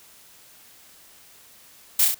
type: noise with echo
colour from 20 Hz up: blue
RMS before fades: -18 dBFS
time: 1.99-2.05 s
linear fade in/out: 5 ms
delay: 32 ms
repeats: 3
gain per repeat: -3 dB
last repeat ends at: 2.146 s
effects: white hiss -51 dBFS RMS until 2.19 s